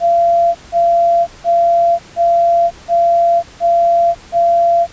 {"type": "tone bursts", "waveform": "sine", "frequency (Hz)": 684, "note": "F5", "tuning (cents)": -36, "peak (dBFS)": -8, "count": 7, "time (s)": [0, 4.87], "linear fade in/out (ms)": 50, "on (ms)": 550, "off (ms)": 170, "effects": ["pink hiss -39 dBFS RMS until 4.92 s", "resampled to 16000 Hz"]}